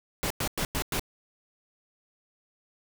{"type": "noise bursts", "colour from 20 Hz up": "pink", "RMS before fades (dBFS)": -29, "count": 5, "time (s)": [0.23, 0.995], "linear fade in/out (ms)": 0, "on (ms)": 73, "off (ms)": 100, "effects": []}